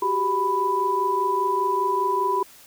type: tone cluster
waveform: sine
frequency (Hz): 372.3 / 397.3 / 991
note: F#4 / G4 / B5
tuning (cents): +11 / +23 / +6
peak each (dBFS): -28 / -27 / -21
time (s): 0.02-2.43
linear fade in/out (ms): 5
effects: white hiss -49 dBFS RMS until 2.66 s